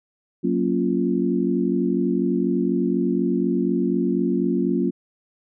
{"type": "chord", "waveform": "sine", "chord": "Gb major seventh", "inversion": "none", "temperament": "equal", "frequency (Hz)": [185, 233.1, 277.2, 349.2], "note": ["Gb3", "Bb3", "Db4", "F4"], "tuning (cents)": [0, 0, 0, 0], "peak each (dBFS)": -24, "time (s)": [0.43, 4.91], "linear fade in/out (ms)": 20, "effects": []}